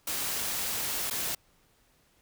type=noise with dropouts; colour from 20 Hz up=white; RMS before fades=-32 dBFS; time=0.07-1.35 s; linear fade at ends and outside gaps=5 ms; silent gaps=1.101-1.108 s; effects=pink hiss -66 dBFS RMS until 2.21 s